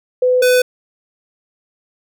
sine / square tone pair in turn, 503 / 500.9 Hz, B4 / B4, +32 / +24 cents, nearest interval unison, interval 8 cents, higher first, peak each -10 dBFS, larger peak neither, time 0.22-0.42 / 0.42-0.62 s, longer neither, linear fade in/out 5 ms, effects none

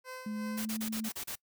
15% pulse tone with tremolo, 513 Hz, C5, 34 cents flat, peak -35 dBFS, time 0.04-0.67 s, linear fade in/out 50 ms, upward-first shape sine, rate 2.8 Hz, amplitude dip 60%
sine tone with pitch glide, 212.9 to 220.4 Hz, G#3 to A3, +43 to +3 cents, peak -34 dBFS, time 0.26-1.09 s, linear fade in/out 5 ms, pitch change +60 cents, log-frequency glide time 0.38-0.77 s
white noise bursts, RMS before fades -39 dBFS, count 7, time 0.57-1.357 s, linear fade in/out 10 ms, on 85 ms, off 32 ms
effects noise-tail reverb RT60 0.1 s tail -24 dB re dry

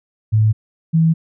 sine tone pair in turn, 108.5 / 162.57 Hz, A2 / E3, -24 / -24 cents, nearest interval perfect fifth, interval 700 cents, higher second, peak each -10 dBFS, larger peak neither, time 0.32-0.53 / 0.93-1.14 s, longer neither, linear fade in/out 20 ms, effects none

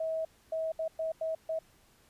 sine tone bursts at uneven times, 643 Hz, E5, 43 cents flat, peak -30 dBFS, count 6, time 0-0.25 / 0.52-0.72 / 0.79-0.88 / 0.99-1.12 / 1.21-1.35 / 1.49-1.59 s, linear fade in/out 5 ms, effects pink hiss -64 dBFS RMS until 2.09 s + resampled to 32000 Hz

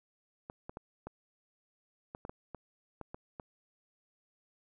clicks, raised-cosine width 1 ms, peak -28 dBFS, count 11, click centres 0.499 / 0.695 / 0.771 / 1.07 / 2.149 / 2.251 / 2.295 / 2.547 / 3.013 / 3.145 / 3.398 s, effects none

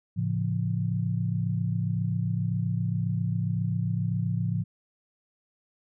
sine chord, A augmented, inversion none, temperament just, 110 / 137.5 / 171.88 Hz, A2 / C#3 / E#3, 0 / -14 / -27 cents, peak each -28 / -31 / -29 dBFS, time 0.16-4.64 s, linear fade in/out 20 ms, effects none

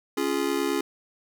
square chord, Db major, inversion none, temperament just, 277.2 / 346.5 / 415.8 Hz, Db4 / F4 / Ab4, 0 / -14 / +2 cents, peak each -29 dBFS, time 0.17-0.81 s, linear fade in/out 5 ms, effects none

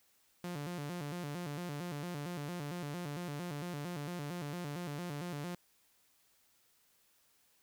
sawtooth tone with vibrato, 160 Hz, D#3, 49 cents sharp, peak -35 dBFS, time 0.44-5.55 s, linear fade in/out 2 ms, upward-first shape square, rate 4.4 Hz, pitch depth 170 cents each way, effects white hiss -71 dBFS RMS until 7.62 s

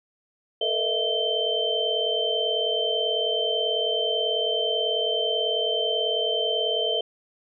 sine tone cluster, 441.7 / 480 / 617 / 667 / 3105 Hz, A4 / B4 / D#5 / E5 / G7, +7 / -49 / -15 / +20 / -17 cents, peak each -29 / -31 / -31 / -30 / -25 dBFS, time 0.61-7.01 s, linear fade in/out 5 ms, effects none

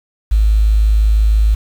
sine tone with quantisation, 53.1 Hz, G#1, 39 cents sharp, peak -8 dBFS, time 0.31-1.55 s, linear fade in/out 10 ms, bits 6, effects none

